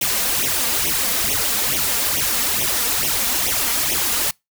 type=noise with flanger; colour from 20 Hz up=white; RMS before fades=-20 dBFS; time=0.01-4.31 s; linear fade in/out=5 ms; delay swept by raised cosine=0.32 to 4.32 ms; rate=2.3 Hz; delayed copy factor=+0.85; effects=noise-tail reverb RT60 0.2 s tail -26 dB re dry

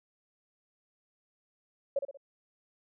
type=tone with echo; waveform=sine; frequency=555 Hz; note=C#5; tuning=2 cents sharp; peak=-25 dBFS; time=1.96-1.99 s; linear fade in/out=5 ms; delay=61 ms; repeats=3; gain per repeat=-7 dB; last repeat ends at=2.173 s; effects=none

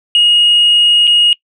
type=tone with dropouts; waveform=sine; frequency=2874 Hz; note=F7; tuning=49 cents sharp; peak=-4 dBFS; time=0.15-1.33 s; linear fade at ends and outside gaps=1 ms; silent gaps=1.071-1.075 s; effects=noise-tail reverb RT60 0.1 s tail -24 dB re dry + tanh soft clip ceiling -3 dBFS

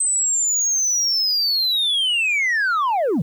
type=linear sweep; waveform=sine; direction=down; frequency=8250 to 130.81 Hz; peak=-14 dBFS; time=0-3.22 s; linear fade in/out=5 ms; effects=tanh soft clip ceiling -16 dBFS + 9-bit

